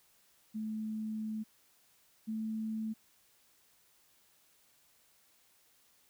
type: tone pair in turn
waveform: sine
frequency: 217.3 / 219.6 Hz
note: A3 / A3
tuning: -21 / -3 cents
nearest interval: unison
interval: 18 cents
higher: second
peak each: -35 / -34 dBFS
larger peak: second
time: 0.54-1.44 / 2.27-2.94 s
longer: first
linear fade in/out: 20 ms
effects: white hiss -68 dBFS RMS until 6.09 s